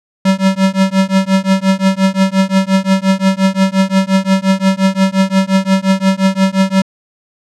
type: tone with tremolo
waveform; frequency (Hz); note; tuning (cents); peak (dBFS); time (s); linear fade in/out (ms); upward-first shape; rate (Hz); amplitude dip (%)
square; 191.6; G3; -39; -6; 0.25-6.82; 5; triangle; 5.7; 100
effects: low-pass 7000 Hz 12 dB/octave